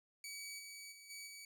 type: tone with level steps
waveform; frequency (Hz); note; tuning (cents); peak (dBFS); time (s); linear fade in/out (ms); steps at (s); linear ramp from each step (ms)
15% pulse; 2274; C#7; +44; -39 / -43 / -49 / -41 / -44; 0.24-1.45; 2; 0.58 / 0.91 / 1.09 / 1.26; 20
effects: none